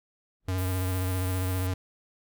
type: noise with exponential growth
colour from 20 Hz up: brown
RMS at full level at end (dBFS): -47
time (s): 0.4-0.5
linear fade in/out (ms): 1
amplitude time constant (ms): 21
type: tone with vibrato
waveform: square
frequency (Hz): 92.5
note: F#2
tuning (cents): 0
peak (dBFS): -27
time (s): 0.48-1.74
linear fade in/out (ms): 5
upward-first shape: sine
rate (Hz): 15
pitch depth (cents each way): 30
type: high-pass noise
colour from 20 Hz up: white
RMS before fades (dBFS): -42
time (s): 0.58-1.67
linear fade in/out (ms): 2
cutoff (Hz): 7900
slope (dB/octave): 48
effects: none